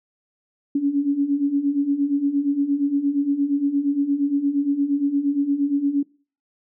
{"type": "beating tone pair", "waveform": "sine", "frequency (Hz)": [277.2, 285.8], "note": ["C#4", "D4"], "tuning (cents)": [0, -47], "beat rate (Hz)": 8.6, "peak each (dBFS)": [-24, -19], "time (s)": [0.75, 6.03], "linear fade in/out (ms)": 5, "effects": ["noise-tail reverb RT60 0.4 s tail -22 dB re dry"]}